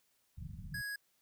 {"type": "low-pass noise", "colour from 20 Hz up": "white", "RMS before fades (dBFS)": -46, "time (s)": [0.37, 0.82], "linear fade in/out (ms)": 10, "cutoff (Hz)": 180, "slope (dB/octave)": 48}
{"type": "tone", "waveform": "square", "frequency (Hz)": 1661.2, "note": "G#6", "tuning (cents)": 0, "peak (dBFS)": -39, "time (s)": [0.74, 0.96], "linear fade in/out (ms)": 5}
{"effects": ["white hiss -75 dBFS RMS until 1.21 s"]}